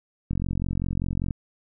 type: click train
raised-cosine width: 5 ms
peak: -15 dBFS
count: 46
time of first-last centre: 0.31-1.308 s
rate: 45.1 Hz
effects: none